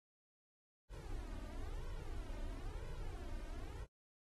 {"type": "noise with flanger", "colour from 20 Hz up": "brown", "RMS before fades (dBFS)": -45, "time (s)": [0.89, 3.87], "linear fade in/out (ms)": 50, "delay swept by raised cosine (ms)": [2, 3.3], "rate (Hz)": 1, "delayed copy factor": 1, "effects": ["AAC 32 kbps"]}